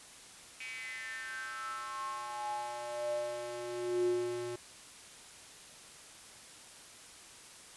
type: tone with high-pass filter sweep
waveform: square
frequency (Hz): 120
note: B2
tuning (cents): -49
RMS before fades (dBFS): -38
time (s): 0.6-4.56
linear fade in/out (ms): 5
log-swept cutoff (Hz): 2400 to 270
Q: 8.5
effects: white hiss -53 dBFS RMS until 7.76 s + resampled to 24000 Hz